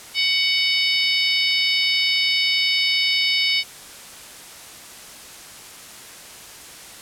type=harmonic tone with a mistuned harmonic; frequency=745 Hz; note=F#5; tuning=12 cents sharp; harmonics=3 / 4 / 5 / 6 / 7; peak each=-22 / -23 / -24 / -25 / -25 dBFS; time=0.14-3.64 s; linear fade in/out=50 ms; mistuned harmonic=6; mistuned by=+28 cents; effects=white hiss -40 dBFS RMS until 7.01 s + low-pass 11000 Hz 12 dB/octave